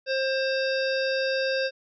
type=harmonic tone with a mistuned harmonic; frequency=531 Hz; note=C5; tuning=25 cents sharp; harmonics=1 / 3 / 5 / 7 / 9 / 10; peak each=-25 / -30 / -35 / -37 / -35 / -40 dBFS; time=0.06-1.71 s; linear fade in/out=50 ms; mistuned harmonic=10; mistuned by=+48 cents; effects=none